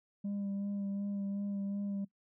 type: tone with vibrato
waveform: sine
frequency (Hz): 200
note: G3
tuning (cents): +35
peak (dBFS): -31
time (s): 0.24-2.05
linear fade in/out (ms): 10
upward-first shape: sine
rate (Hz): 2.7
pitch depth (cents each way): 19
effects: noise-tail reverb RT60 0.1 s tail -21 dB re dry + tanh soft clip ceiling -33 dBFS